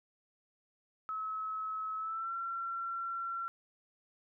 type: tone with pitch glide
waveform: sine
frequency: 1290 to 1360.4 Hz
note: E6 to F6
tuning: -38 to -46 cents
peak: -35 dBFS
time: 1.09-3.48 s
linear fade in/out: 0 ms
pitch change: +92 cents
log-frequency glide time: 1.97-2.33 s
effects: none